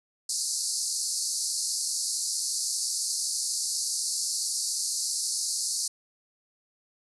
pink band-pass noise, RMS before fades -30 dBFS, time 0.29-5.88 s, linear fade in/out 5 ms, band 4300 to 11000 Hz, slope 96 dB/octave, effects none

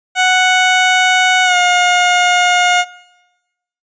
15% pulse tone with pitch glide, 740 to 715.6 Hz, F#5 to F5, 0 to +42 cents, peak -3 dBFS, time 0.15-2.85 s, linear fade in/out 50 ms, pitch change -58 cents, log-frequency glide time 1.44-1.56 s, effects noise-tail reverb RT60 1.0 s tail -21 dB re dry + resampled to 16000 Hz

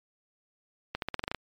accelerating click train, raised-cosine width 0.3 ms, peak -15 dBFS, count 9, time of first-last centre 0.95-1.347 s, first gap 72 ms, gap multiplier 0.89, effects MP3 96 kbps

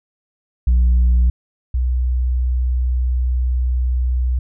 sine tone pair in turn, 61 / 62.43 Hz, B1 / B1, -21 / +19 cents, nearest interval unison, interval 40 cents, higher second, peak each -8 / -14 dBFS, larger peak first, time 0.67-1.3 / 1.74-4.39 s, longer second, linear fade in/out 5 ms, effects tanh soft clip ceiling -9 dBFS

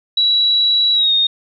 sine tone with pitch glide, 3910 to 3697 Hz, B7 to A#7, -18 to -15 cents, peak -11 dBFS, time 0.17-1.27 s, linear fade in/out 5 ms, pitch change -97 cents, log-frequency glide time 0.94-1.12 s, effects none

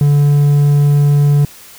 triangle tone, 144.6 Hz, D3, 27 cents flat, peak -5 dBFS, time 0.01-1.45 s, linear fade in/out 2 ms, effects white hiss -38 dBFS RMS until 1.78 s

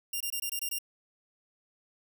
5% pulse tone bursts, 2794 Hz, F7, in tune, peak -22 dBFS, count 7, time 0.13-0.787 s, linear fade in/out 5 ms, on 75 ms, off 22 ms, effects none

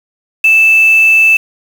sine tone with quantisation, 2637 Hz, E7, in tune, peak -4 dBFS, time 0.44-1.37 s, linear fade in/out 5 ms, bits 4, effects none

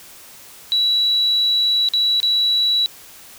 sine tone with dropouts, 3921 Hz, B7, 13 cents flat, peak -14 dBFS, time 0.72-2.86 s, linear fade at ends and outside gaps 0 ms, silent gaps 1.887-1.936 / 2.202-2.23 s, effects white hiss -42 dBFS RMS until 3.38 s

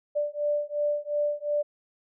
sine beating tone pair, 587.3 / 590.1 Hz, D5 / D5, 0 / +8 cents, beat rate 2.8 Hz, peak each -28 dBFS, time 0.15-1.63 s, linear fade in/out 20 ms, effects none

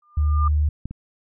sine tone with exponential growth, 1202 Hz, D6, 40 cents sharp, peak -20 dBFS, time 0.02-0.48 s, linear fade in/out 5 ms, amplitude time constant 100 ms
sine tone, 75 Hz, D2, 37 cents sharp, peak -16 dBFS, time 0.17-0.69 s, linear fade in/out 5 ms
clicks, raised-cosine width 5 ms, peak -17 / -21 dBFS, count 2, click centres 0.856 / 0.91 s
effects none

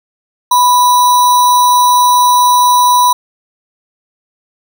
sine tone with sample-and-hold, 987.8 Hz, B5, in tune, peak -5 dBFS, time 0.51-3.13 s, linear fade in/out 5 ms, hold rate 4900 Hz, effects none

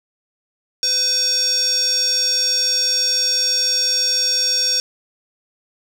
square tone with band-pass filter, 506 Hz, B4, 42 cents sharp, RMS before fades -18 dBFS, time 0.83-4.8 s, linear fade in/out 0 ms, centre 5600 Hz, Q 8.7, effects 7-bit

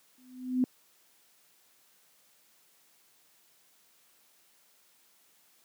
sine tone with exponential growth, 253.8 Hz, B3, 47 cents sharp, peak -20 dBFS, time 0.18-0.64 s, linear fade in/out 1 ms, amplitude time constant 100 ms, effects white hiss -65 dBFS RMS until 5.64 s + high-pass 150 Hz 12 dB/octave

